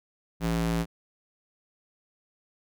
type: tone with high-pass filter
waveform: square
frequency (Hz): 56.3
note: A1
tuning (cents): +40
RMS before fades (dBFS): -27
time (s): 0.4-0.86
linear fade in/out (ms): 50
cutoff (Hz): 120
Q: 1.9
effects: none